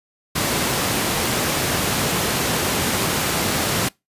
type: high-pass noise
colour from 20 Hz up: pink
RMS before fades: -21 dBFS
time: 0.35-3.89 s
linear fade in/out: 10 ms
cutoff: 100 Hz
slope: 12 dB/octave
effects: noise-tail reverb RT60 0.2 s tail -24 dB re dry + resampled to 32000 Hz